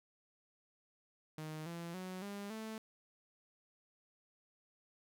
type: tone with pitch steps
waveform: sawtooth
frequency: 155.56 / 169.64 / 184.99 / 201.7 / 220 Hz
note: D#3 / E3 / F#3 / G3 / A3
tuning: 0 / +50 / 0 / +50 / 0 cents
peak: -39 dBFS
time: 1.38-2.78 s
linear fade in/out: 2 ms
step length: 280 ms
effects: none